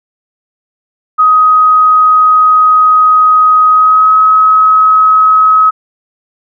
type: tone with pitch glide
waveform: sine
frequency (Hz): 1257 to 1276.8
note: D#6 to D#6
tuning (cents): +17 to +44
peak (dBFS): -3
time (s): 1.18-5.71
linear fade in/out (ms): 20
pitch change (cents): +27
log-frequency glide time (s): 3.7-4.12
effects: none